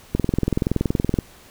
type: click train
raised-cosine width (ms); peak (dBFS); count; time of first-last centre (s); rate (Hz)
3; -6; 23; 0.15-1.188; 21.2
effects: pink hiss -48 dBFS RMS until 1.5 s